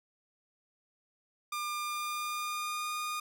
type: tone with pitch glide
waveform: sawtooth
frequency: 1200 to 1222.4 Hz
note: D6 to D#6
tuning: +37 to -31 cents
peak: -30 dBFS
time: 1.52-3.2 s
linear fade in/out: 5 ms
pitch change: +32 cents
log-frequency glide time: 1.85-2.94 s
effects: none